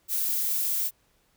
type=noise; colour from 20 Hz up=violet; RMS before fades=-27 dBFS; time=0.08-0.91 s; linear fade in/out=50 ms; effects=pink hiss -67 dBFS RMS until 1.36 s